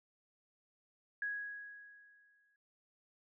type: tone with exponential decay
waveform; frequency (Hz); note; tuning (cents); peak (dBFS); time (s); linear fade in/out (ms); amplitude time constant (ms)
sine; 1661.2; G#6; 0; -34; 1.22-2.56; 2; 290
effects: none